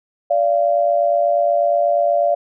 sine tone pair together, 580 / 688.3 Hz, D5 / F5, -22 / -25 cents, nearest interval minor third, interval 297 cents, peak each -16 dBFS, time 0.3-2.35 s, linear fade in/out 10 ms, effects none

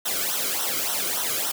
white noise with flanger, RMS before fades -26 dBFS, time 0.05-1.52 s, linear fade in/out 10 ms, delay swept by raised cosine 0.42 to 1.15 ms, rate 3.5 Hz, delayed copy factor -0.8, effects none

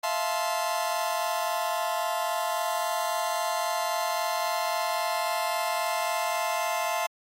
40% pulse chord, F major seventh, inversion third, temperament just, 654.8 / 698.5 / 873.1 / 1047.7 Hz, E5 / F5 / A5 / C6, -12 / 0 / -14 / +2 cents, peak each -31 dBFS, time 0.03-7.07 s, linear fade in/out 10 ms, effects AAC 48 kbps

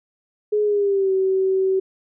sine tone with pitch glide, 420.1 to 380.8 Hz, G#4 to F#4, +20 to +50 cents, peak -16 dBFS, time 0.52-1.8 s, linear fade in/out 10 ms, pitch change -170 cents, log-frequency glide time 0.63-1.12 s, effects none

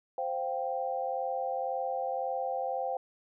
sine chord, C suspended fourth, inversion none, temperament equal with one note detuned, 523.3 / 702.1 / 784 Hz, C5 / F5 / G5, 0 / +9 / 0 cents, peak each -34 / -36 / -34 dBFS, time 0.18-2.97 s, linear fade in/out 2 ms, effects none

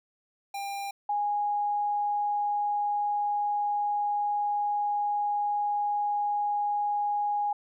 square / sine tone pair in turn, 798 / 825.2 Hz, G5 / G#5, +31 / -11 cents, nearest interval minor second, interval 58 cents, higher second, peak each -33 / -25 dBFS, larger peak second, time 0.54-0.91 / 1.09-7.53 s, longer second, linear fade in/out 5 ms, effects none

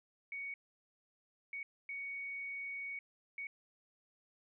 sine tone bursts at uneven times, 2234 Hz, C#7, 13 cents sharp, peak -40 dBFS, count 4, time 0.32-0.54 / 1.53-1.63 / 1.89-2.99 / 3.38-3.47 s, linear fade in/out 2 ms, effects none

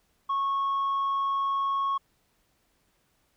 sine tone with tanh clipping, 1100 Hz, C#6, 14 cents flat, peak -25 dBFS, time 0.29-1.98 s, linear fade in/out 10 ms, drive 1 dB, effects pink hiss -70 dBFS RMS until 3.36 s

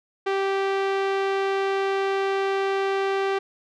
sawtooth tone with low-pass filter, 390.3 Hz, G4, 8 cents flat, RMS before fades -24 dBFS, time 0.26-3.39 s, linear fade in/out 10 ms, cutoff 3000 Hz, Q 0.78, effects none

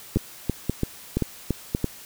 two click trains, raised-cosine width 3 ms, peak -9 / -9 dBFS, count 4 / 6, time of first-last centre 0.17-1.749 / 0.16-1.844 s, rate 1.9 / 2.97 Hz, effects white hiss -44 dBFS RMS until 2.05 s

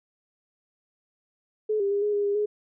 sine tone with pitch steps, 428.7 / 398.3 / 404.5 / 416.6 / 408.8 / 404.8 / 418.6 Hz, A4 / G4 / G#4 / G#4 / G#4 / G#4 / G#4, -45 / +28 / -46 / +5 / -27 / -44 / +14 cents, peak -22 dBFS, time 1.69-2.46 s, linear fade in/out 10 ms, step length 110 ms, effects none

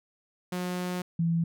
sawtooth / sine tone pair in turn, 180.1 / 167.01 Hz, F#3 / E3, -46 / +23 cents, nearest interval minor second, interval 131 cents, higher first, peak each -26 / -23 dBFS, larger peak second, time 0.52-1.02 / 1.19-1.44 s, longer first, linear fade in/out 5 ms, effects none

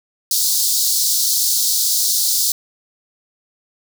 pink high-pass noise, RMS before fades -17 dBFS, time 0.31-2.52 s, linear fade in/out 2 ms, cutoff 4100 Hz, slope 48 dB/octave, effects none

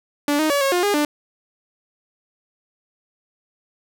sawtooth tone with pitch steps, 290.1 / 311 / 568 / 546 / 355.2 / 408.6 / 296 Hz, D4 / D#4 / C#5 / C#5 / F4 / G#4 / D4, -21 / -1 / +42 / -26 / +29 / -28 / +14 cents, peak -13 dBFS, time 0.28-1.05 s, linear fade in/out 2 ms, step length 110 ms, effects none

